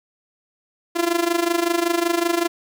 sawtooth tone with amplitude modulation, 341.7 Hz, F4, 38 cents flat, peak -11 dBFS, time 0.95-2.48 s, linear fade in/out 20 ms, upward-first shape sine, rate 25.3 Hz, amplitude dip 80%, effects none

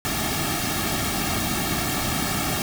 pink noise with comb filter, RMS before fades -25 dBFS, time 0.05-2.62 s, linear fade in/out 0 ms, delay 2 ms, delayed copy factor -0.8, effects none

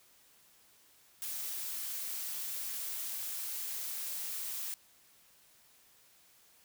blue noise, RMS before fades -39 dBFS, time 1.22-4.74 s, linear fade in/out 0 ms, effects white hiss -64 dBFS RMS until 6.64 s

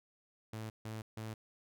sawtooth tone bursts, 110 Hz, A2, in tune, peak -37 dBFS, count 3, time 0.53-1.34 s, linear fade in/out 5 ms, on 170 ms, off 150 ms, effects none

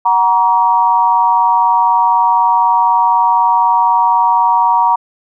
sine tone with amplitude modulation, 944 Hz, A#5, 22 cents sharp, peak -4 dBFS, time 0.05-4.96 s, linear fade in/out 10 ms, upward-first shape sine, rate 200 Hz, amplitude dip 85%, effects none

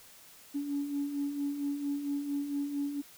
sine beating tone pair, 281.1 / 285.5 Hz, C#4 / D4, +24 / -49 cents, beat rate 4.4 Hz, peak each -39 / -31 dBFS, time 0.54-3.02 s, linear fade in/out 20 ms, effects tanh soft clip ceiling -24 dBFS + white hiss -55 dBFS RMS until 3.17 s

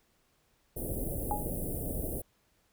pink band-stop noise, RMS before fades -35 dBFS, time 0.76-2.22 s, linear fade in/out 10 ms, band 640 to 9600 Hz, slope 48 dB/octave
sine tone with exponential decay, 830.6 Hz, G#5, in tune, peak -26 dBFS, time 1.31-1.51 s, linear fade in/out 1 ms, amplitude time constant 42 ms
effects pink hiss -71 dBFS RMS until 2.72 s

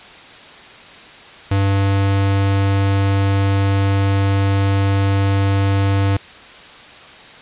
square tone, 98.4 Hz, G2, 7 cents sharp, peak -14 dBFS, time 1.51-6.17 s, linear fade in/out 5 ms, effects white hiss -39 dBFS RMS until 7.41 s + resampled to 8000 Hz

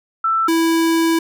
sine / square tone pair in turn, 1329 / 329.1 Hz, E6 / E4, +14 / -3 cents, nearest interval 2 octaves, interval 2417 cents, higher first, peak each -14 / -14 dBFS, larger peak neither, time 0.24-0.48 / 0.48-1.19 s, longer second, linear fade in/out 5 ms, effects none

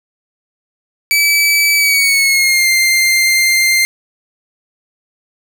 sawtooth tone with pitch glide, 2300 to 2097 Hz, D7 to C7, -37 to +3 cents, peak -6 dBFS, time 1.11-3.85 s, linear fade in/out 0 ms, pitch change -160 cents, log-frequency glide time 1.76-2.69 s, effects none

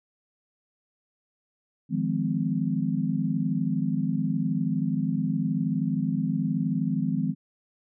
sine chord, F minor seventh, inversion third, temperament equal with one note detuned, 155.56 / 174.61 / 207.7 / 255.8 Hz, Eb3 / F3 / Ab3 / C4, 0 / 0 / 0 / -39 cents, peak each -29 dBFS, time 1.89-7.35 s, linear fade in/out 50 ms, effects none

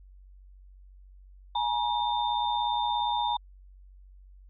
sine tone cluster, 837 / 954 / 3612 Hz, G#5 / A#5 / A7, +13 / +40 / +45 cents, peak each -29 / -28 / -34 dBFS, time 1.55-3.37 s, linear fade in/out 5 ms, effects added 47 Hz sine -49 dBFS peak until 4.49 s

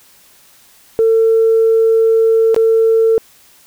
sine tone with dropouts, 450 Hz, A4, 39 cents sharp, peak -7 dBFS, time 0.99-3.18 s, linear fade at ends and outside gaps 0 ms, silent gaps 2.545-2.563 s, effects tanh soft clip ceiling -3 dBFS + white hiss -47 dBFS RMS until 3.66 s

